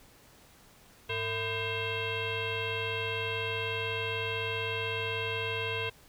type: tone with frequency modulation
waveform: sine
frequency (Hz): 1568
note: G6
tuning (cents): 0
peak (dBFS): -30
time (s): 1.09-5.9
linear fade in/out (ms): 10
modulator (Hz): 557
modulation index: 3.1
effects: pink hiss -58 dBFS RMS until 6.08 s